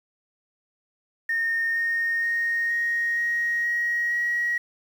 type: tone with pitch steps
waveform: sine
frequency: 1834 / 1845.7 / 1857.5 / 1869.3 / 1881.2 / 1893.2 / 1905.3 Hz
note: A#6 / A#6 / A#6 / A#6 / A#6 / A#6 / A#6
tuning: -29 / -18 / -7 / +4 / +15 / +26 / +37 cents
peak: -21 dBFS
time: 1.29-4.58 s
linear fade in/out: 5 ms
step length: 470 ms
effects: tanh soft clip ceiling -17 dBFS + 8-bit